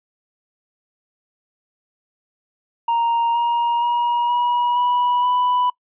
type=tone with pitch steps; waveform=triangle; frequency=932.3 / 943.7 / 955.2 / 966.9 / 978.7 / 990.6 Hz; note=A#5 / A#5 / A#5 / B5 / B5 / B5; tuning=0 / +21 / +42 / -37 / -16 / +5 cents; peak=-14 dBFS; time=2.88-5.7 s; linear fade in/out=5 ms; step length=470 ms; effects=noise-tail reverb RT60 0.1 s tail -23 dB re dry + resampled to 8000 Hz